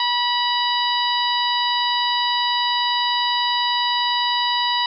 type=harmonic tone with a mistuned harmonic; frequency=970 Hz; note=B5; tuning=31 cents flat; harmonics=1 / 2 / 3 / 4 / 5; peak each=-21 / -27 / -25 / -24 / -27 dBFS; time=0-4.86 s; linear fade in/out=2 ms; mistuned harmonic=3; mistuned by=+30 cents; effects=none